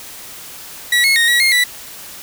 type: tone with pitch steps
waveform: 30% pulse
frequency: 1935 / 2174 / 1860 / 1923 / 2135 / 1966 Hz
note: B6 / C#7 / A#6 / B6 / C7 / B6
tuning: -36 / -34 / -4 / -47 / +34 / -8 cents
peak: -8 dBFS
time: 0.92-1.64 s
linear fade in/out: 5 ms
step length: 120 ms
effects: white hiss -34 dBFS RMS until 2.22 s